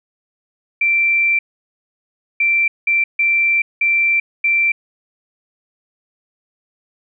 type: tone bursts at uneven times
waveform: sine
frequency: 2349 Hz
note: D7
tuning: in tune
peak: -12 dBFS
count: 6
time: 0.81-1.39 / 2.4-2.68 / 2.87-3.04 / 3.19-3.62 / 3.81-4.2 / 4.44-4.72 s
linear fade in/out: 5 ms
effects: none